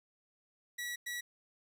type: tone bursts at uneven times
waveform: sawtooth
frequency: 1936 Hz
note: B6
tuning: 35 cents flat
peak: -34 dBFS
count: 2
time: 0.78-0.96 / 1.06-1.21 s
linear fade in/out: 10 ms
effects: none